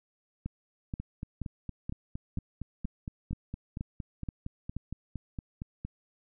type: two click trains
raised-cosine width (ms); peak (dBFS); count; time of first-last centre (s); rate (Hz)
5; -22 / -24; 10 / 22; 0.46-4.766 / 1-5.85; 2.09 / 4.33
effects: none